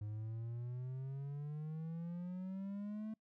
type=exponential sweep; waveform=triangle; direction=up; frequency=104 to 220.1 Hz; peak=-39 dBFS; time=0.01-3.14 s; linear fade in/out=5 ms; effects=noise-tail reverb RT60 0.1 s tail -26 dB re dry